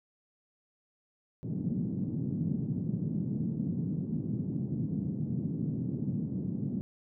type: band-pass noise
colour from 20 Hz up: white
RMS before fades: -33 dBFS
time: 1.43-6.81 s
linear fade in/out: 0 ms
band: 130 to 220 Hz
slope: 24 dB/octave
effects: none